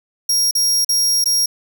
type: tone with dropouts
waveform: sawtooth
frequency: 5600 Hz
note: F8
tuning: 4 cents sharp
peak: -11 dBFS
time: 0.29-1.46 s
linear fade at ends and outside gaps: 5 ms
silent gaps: 0.511-0.551 / 0.847-0.89 / 1.242-1.257 s
effects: none